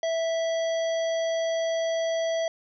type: harmonic tone with a mistuned harmonic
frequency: 657 Hz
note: E5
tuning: 6 cents flat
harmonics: 1 / 3 / 5 / 7 / 9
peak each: -24 / -38 / -39 / -46 / -43 dBFS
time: 0.03-2.48 s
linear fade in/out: 2 ms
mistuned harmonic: 7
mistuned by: +15 cents
effects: none